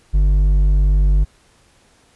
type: tone with hard clipping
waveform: sine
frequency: 49 Hz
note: G1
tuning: in tune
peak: -12 dBFS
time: 0.13-1.25 s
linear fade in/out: 20 ms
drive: 5 dB
effects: pink hiss -54 dBFS RMS until 2.15 s + resampled to 24000 Hz